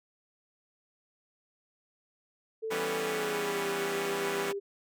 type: tone with pitch glide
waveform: sine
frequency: 442.9 to 399.2 Hz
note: A4 to G4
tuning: +11 to +32 cents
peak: -32 dBFS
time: 2.62-4.6 s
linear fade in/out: 20 ms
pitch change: -179 cents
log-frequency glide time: 3-3.63 s
type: chord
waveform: 5% pulse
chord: C# half-diminished seventh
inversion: first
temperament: equal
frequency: 164.81 / 196 / 246.9 / 277.2 Hz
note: E3 / G3 / B3 / C#4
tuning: 0 / 0 / 0 / 0 cents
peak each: -27 dBFS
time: 2.7-4.53 s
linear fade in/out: 20 ms
effects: none